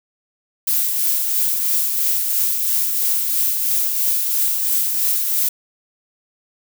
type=noise with tremolo; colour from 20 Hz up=violet; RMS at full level=-17 dBFS; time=0.67-5.49 s; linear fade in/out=5 ms; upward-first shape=triangle; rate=3 Hz; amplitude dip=40%; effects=none